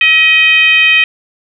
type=tone with frequency modulation; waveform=sine; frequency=2509 Hz; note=D#7; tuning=14 cents sharp; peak=-5 dBFS; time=0.01-1.04 s; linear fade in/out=2 ms; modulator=605 Hz; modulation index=0.88; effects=none